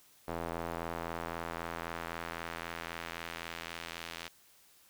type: tone with band-pass filter sweep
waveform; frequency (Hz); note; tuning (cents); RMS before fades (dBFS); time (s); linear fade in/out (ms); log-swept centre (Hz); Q
square; 41.91; E1; +29; -41; 0.27-4.29; 20; 720 to 3300; 0.89
effects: white hiss -63 dBFS RMS until 4.89 s